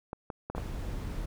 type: clicks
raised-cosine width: 1 ms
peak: -22 dBFS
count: 5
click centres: 0.131 / 0.302 / 0.5 / 0.55 / 0.581 s
type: noise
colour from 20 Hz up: brown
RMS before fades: -36 dBFS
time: 0.55-1.26 s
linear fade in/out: 10 ms
effects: none